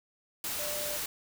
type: tone in noise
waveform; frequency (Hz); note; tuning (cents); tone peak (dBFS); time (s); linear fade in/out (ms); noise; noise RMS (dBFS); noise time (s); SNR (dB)
sine; 592; D5; +14; -38; 0.59-0.97; 2; white; -35; 0.44-1.06; -6
effects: none